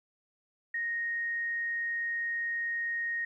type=tone; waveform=sine; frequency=1864.7 Hz; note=A#6; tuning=in tune; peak=-30 dBFS; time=0.74-3.25 s; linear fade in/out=5 ms; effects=12-bit